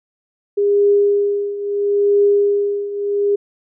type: tone with tremolo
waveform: sine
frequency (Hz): 406.1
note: G#4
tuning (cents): -39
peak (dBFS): -9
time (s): 0.57-3.36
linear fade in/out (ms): 10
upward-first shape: triangle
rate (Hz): 0.75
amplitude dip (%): 80
effects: none